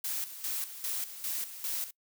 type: noise with tremolo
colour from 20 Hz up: blue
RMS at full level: -34 dBFS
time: 0.04-1.91 s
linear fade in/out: 5 ms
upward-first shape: square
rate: 2.5 Hz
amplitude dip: 70%
effects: noise-tail reverb RT60 0.1 s tail -24 dB re dry